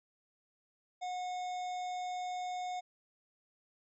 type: harmonic tone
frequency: 727 Hz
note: F#5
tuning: 31 cents flat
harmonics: 1 / 3 / 5 / 7 / 9 / 10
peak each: -36 / -51 / -52 / -61 / -60 / -61 dBFS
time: 1.01-2.81 s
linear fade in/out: 20 ms
effects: none